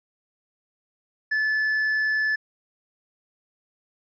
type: tone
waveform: triangle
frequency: 1735 Hz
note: A6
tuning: 25 cents flat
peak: -19 dBFS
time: 1.31-2.36 s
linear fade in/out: 10 ms
effects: resampled to 16000 Hz